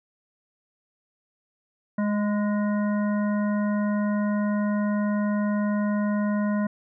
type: harmonic tone with a mistuned harmonic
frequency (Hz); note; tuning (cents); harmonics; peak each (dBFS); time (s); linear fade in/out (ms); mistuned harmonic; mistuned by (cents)
207.7; G#3; 0; 1 / 3 / 5 / 7 / 9; -22 / -32 / -36 / -39 / -41; 1.98-6.67; 5; 5; -21
effects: none